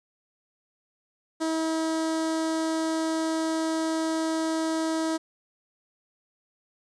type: tone with notch filter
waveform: sawtooth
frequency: 321.2 Hz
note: E4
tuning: 45 cents flat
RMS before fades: -27 dBFS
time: 1.4-5.18 s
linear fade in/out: 20 ms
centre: 2500 Hz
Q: 1.4
effects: resampled to 22050 Hz + 10-bit

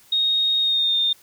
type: tone with pitch glide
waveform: sine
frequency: 3729 to 3635 Hz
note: A#7 to A#7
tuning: 0 to -44 cents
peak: -17 dBFS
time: 0.12-1.13 s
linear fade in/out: 5 ms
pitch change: -44 cents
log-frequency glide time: 0.6-0.97 s
effects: white hiss -53 dBFS RMS until 1.22 s

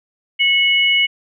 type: tone pair together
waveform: sine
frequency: 2197 / 2931 Hz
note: C#7 / F#7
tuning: -16 / -17 cents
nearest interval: perfect fourth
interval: 499 cents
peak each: -14 / -15 dBFS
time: 0.39-1.07 s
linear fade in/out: 20 ms
effects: none

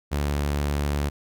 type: tone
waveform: sawtooth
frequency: 72.3 Hz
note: D2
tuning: 27 cents flat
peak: -19 dBFS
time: 0.11-1.1 s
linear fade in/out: 20 ms
effects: none

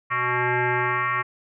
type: tone with frequency modulation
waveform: sine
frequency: 370 Hz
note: F#4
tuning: in tune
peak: -20 dBFS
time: 0.1-1.23 s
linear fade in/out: 20 ms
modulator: 247 Hz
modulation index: 7.4
effects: none

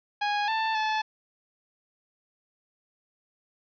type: tone with pitch steps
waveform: sawtooth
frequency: 826 / 886 / 867 Hz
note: G#5 / A5 / A5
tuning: -10 / +12 / -26 cents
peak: -21 dBFS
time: 0.21-1.02 s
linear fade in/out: 10 ms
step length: 270 ms
effects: resampled to 11025 Hz + 9-bit

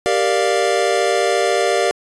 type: chord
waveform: square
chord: G minor seventh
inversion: none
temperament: equal with one note detuned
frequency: 392 / 466.2 / 590 / 698.5 Hz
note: G4 / Bb4 / D5 / F5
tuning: 0 / 0 / +8 / 0 cents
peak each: -21 dBFS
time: 0.06-1.91 s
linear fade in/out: 0 ms
effects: resampled to 22050 Hz

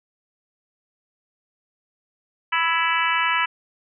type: harmonic tone with a mistuned harmonic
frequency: 329.6 Hz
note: E4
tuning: in tune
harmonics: 3 / 4 / 5 / 6 / 7 / 8 / 9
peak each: -24 / -25 / -26 / -27 / -27 / -28 / -29 dBFS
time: 2.52-3.46 s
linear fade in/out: 10 ms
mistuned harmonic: 5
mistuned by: +28 cents
effects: none

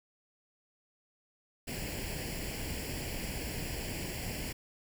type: noise with comb filter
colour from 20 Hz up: pink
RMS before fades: -38 dBFS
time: 1.67-4.53 s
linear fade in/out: 10 ms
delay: 0.4 ms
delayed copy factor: +0.75
effects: none

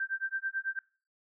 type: tone with tremolo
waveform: sine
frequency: 1568 Hz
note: G6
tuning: in tune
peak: -28 dBFS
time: 0-0.79 s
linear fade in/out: 2 ms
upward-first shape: sine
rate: 9.1 Hz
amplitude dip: 100%
effects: noise-tail reverb RT60 0.4 s tail -24 dB re dry

